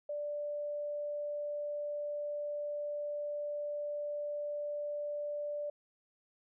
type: tone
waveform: sine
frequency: 587.3 Hz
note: D5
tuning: in tune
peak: -35 dBFS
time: 0.09-5.7 s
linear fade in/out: 5 ms
effects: none